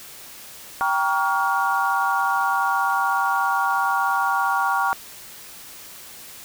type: chord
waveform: sine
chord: G half-diminished seventh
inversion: none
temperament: just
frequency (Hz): 784 / 940.8 / 1128.9 / 1411.2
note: G5 / Bb5 / Db6 / F6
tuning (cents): 0 / +16 / +31 / +18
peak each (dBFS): -24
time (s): 0.81-4.93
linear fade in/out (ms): 0
effects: white hiss -41 dBFS RMS until 6.44 s